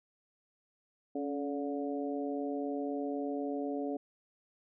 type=harmonic tone with a mistuned harmonic; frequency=144.1 Hz; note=D3; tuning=33 cents flat; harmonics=2 / 3 / 4 / 5; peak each=-35 / -39 / -41 / -43 dBFS; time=1.15-3.97 s; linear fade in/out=5 ms; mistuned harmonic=2; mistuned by=-49 cents; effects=none